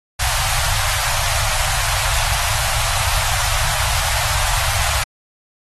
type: band-stop noise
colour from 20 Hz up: pink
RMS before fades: -19 dBFS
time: 0.19-5.04 s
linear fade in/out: 10 ms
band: 130 to 640 Hz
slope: 48 dB/octave
effects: AAC 32 kbps